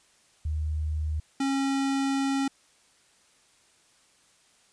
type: tone pair in turn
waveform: sine / square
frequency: 77 / 272.8 Hz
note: D#2 / C#4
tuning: -17 / -28 cents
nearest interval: octave + minor seventh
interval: 2189 cents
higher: second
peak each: -26 / -25 dBFS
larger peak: second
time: 0.45-1.2 / 1.4-2.48 s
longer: second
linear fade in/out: 5 ms
effects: white hiss -62 dBFS RMS until 4.72 s + resampled to 22050 Hz